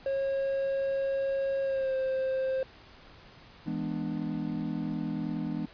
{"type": "tone with pitch glide", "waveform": "triangle", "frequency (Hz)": [544, 526.4], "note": ["C#5", "C5"], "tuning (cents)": [-33, 10], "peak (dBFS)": -25, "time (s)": [0.06, 2.63], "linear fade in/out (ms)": 2, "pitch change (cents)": -57, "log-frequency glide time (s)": [1.62, 1.96]}
{"type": "chord", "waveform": "triangle", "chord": "E dominant seventh", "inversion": "none", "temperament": "equal with one note detuned", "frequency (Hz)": [164.81, 207.7, 246.9, 297.2], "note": ["E3", "G#3", "B3", "D4"], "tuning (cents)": [0, 0, 0, 21], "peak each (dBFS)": -34, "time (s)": [3.66, 5.66], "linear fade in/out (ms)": 10}
{"effects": ["pink hiss -53 dBFS RMS until 5.73 s", "resampled to 11025 Hz"]}